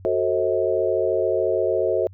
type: chord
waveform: sine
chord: F# diminished seventh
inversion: none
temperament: just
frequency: 370 / 444 / 532.8 / 639.4 Hz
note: F#4 / A4 / C5 / Eb5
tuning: 0 / +16 / +31 / +47 cents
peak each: -24 dBFS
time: 0.05-2.07 s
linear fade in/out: 0 ms
effects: added 94 Hz sine -41 dBFS peak until 2.13 s